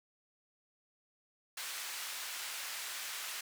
pink band-pass noise, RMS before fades -42 dBFS, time 1.57-3.41 s, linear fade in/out 5 ms, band 1500 to 16000 Hz, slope 12 dB/octave, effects none

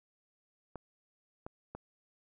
clicks, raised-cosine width 1 ms, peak -28 dBFS, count 3, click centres 0.757 / 1.465 / 1.75 s, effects none

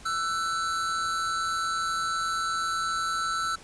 square tone pair together, 1328.2 / 1500 Hz, E6 / F#6, +13 / +23 cents, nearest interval major second, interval 210 cents, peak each -28 / -34 dBFS, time 0.05-3.56 s, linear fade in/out 10 ms, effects pink hiss -49 dBFS RMS until 3.63 s + resampled to 22050 Hz

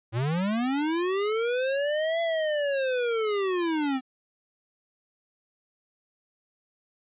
square linear two-way sweep, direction up then down, 107.1 to 676 to 253.6 Hz, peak -25 dBFS, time 0.12-4.01 s, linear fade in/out 50 ms, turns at 2.21 s, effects resampled to 8000 Hz

